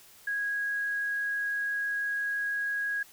sine tone, 1651 Hz, G#6, 11 cents flat, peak -28 dBFS, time 0.27-3.03 s, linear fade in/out 5 ms, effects white hiss -55 dBFS RMS until 3.12 s

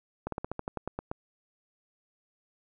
slowing click train, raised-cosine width 1 ms, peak -19 dBFS, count 11, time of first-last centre 0.27-1.115 s, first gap 53 ms, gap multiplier 1.1, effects none

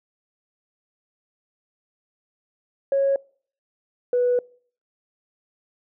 sine tone pair in turn, 550 / 491.6 Hz, C#5 / B4, -14 / -8 cents, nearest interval major second, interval 194 cents, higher first, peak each -16 dBFS, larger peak neither, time 2.92-3.16 / 4.13-4.39 s, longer second, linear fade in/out 2 ms, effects noise-tail reverb RT60 0.5 s tail -25 dB re dry + tanh soft clip ceiling -13 dBFS

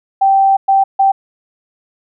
sine tone bursts at uneven times, 780 Hz, G5, 9 cents flat, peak -7 dBFS, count 3, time 0.21-0.57 / 0.68-0.84 / 0.99-1.12 s, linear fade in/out 10 ms, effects none

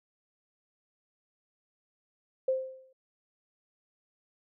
sine tone with exponential decay, 523 Hz, C5, 1 cent flat, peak -22 dBFS, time 2.48-2.93 s, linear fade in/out 5 ms, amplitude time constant 96 ms, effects none

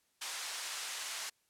white band-pass noise, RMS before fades -41 dBFS, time 0.21-1.3 s, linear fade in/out 10 ms, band 850 to 7800 Hz, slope 12 dB/octave, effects white hiss -75 dBFS RMS until 1.49 s + low-pass 12000 Hz 12 dB/octave

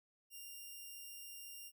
5% pulse tone, 2794 Hz, F7, in tune, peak -40 dBFS, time 0.3-1.72 s, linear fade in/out 50 ms, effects none

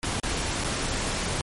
pink noise with dropouts, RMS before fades -28 dBFS, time 0.03-1.41 s, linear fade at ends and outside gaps 0 ms, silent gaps 0.199-0.234 / 0.638-0.645 s, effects MP3 48 kbps

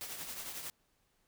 white noise with tremolo, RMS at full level -41 dBFS, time 0.01-0.7 s, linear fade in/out 0 ms, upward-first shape triangle, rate 11 Hz, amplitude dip 55%, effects pink hiss -75 dBFS RMS until 1.27 s

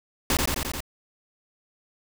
pink noise with echo, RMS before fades -22 dBFS, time 0.3-0.37 s, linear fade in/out 2 ms, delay 87 ms, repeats 5, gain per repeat -2 dB, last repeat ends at 0.805 s, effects none

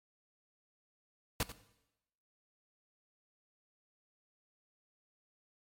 pink noise with echo, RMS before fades -32 dBFS, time 1.4-1.43 s, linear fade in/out 2 ms, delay 90 ms, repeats 1, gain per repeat -14 dB, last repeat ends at 1.52 s, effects noise-tail reverb RT60 0.9 s tail -17 dB re dry + MP3 64 kbps

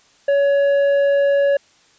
triangle tone with tanh clipping, 562 Hz, C#5, 24 cents sharp, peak -14 dBFS, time 0.28-1.57 s, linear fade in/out 5 ms, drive 11 dB, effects white hiss -54 dBFS RMS until 1.98 s + resampled to 16000 Hz

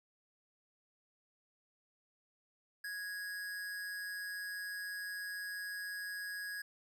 square tone with amplitude modulation, 1661 Hz, G#6, in tune, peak -39 dBFS, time 2.84-6.62 s, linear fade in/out 5 ms, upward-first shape sine, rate 184 Hz, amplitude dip 40%, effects 13-bit

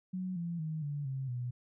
sine tone with pitch steps, 184.7 / 170.35 / 157.12 / 144.91 / 133.66 / 123.27 Hz, F#3 / F3 / D#3 / D3 / C3 / B2, -3 / -43 / +17 / -23 / +37 / -3 cents, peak -34 dBFS, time 0.13-1.51 s, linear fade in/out 10 ms, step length 230 ms, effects none

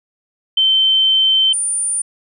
sine tone pair in turn, 3095 / 9242 Hz, G7 / D9, -23 / -29 cents, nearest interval octave + perfect fifth, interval 1894 cents, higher second, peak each -10 / -16 dBFS, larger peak first, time 0.57-1.53 / 1.53-2.02 s, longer first, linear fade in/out 5 ms, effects none

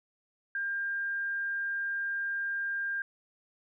sine tone, 1600 Hz, G6, 35 cents sharp, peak -30 dBFS, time 0.55-3.02 s, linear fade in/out 2 ms, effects none

